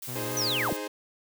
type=noise; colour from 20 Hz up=blue; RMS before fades=-38 dBFS; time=0.02-0.77 s; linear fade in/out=5 ms
type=tone with vibrato; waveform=sawtooth; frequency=121.1 Hz; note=B2; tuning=34 cents flat; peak=-32 dBFS; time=0.07-0.71 s; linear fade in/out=20 ms; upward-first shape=sine; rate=4.7 Hz; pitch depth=74 cents each way
type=chord; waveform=sawtooth; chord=Ab major; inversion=second; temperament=equal; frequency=311.1 / 415.3 / 523.3 Hz; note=Eb4 / Ab4 / C5; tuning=0 / 0 / 0 cents; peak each=-33 dBFS; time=0.15-0.88 s; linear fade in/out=10 ms
type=linear sweep; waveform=sine; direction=down; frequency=6150 to 78 Hz; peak=-26 dBFS; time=0.37-0.73 s; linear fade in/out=0 ms
effects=none